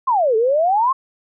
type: exponential two-way sweep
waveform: sine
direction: down then up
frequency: 1097 to 427.7 to 1097 Hz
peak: -13 dBFS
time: 0.07-0.93 s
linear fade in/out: 10 ms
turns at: 0.36 s
effects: none